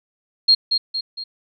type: tone with echo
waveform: sine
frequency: 4238 Hz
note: C8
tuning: 21 cents sharp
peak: -9 dBFS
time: 0.48-0.55 s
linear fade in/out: 10 ms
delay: 230 ms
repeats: 3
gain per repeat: -6 dB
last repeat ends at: 1.24 s
effects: none